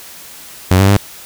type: tone with pitch steps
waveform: sawtooth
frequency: 92.5 / 97.6 / 100.6 Hz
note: F#2 / G2 / G2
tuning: 0 / -7 / +45 cents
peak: -3 dBFS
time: 0.71-0.968 s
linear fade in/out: 0 ms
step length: 86 ms
effects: white hiss -35 dBFS RMS until 1.25 s